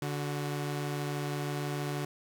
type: tone pair together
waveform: sawtooth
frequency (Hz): 145.01 / 368.8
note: D3 / F#4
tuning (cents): -22 / -6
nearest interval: octave + major third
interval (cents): 1616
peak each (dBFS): -29 / -35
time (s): 0.02-2.05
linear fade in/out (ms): 2
effects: none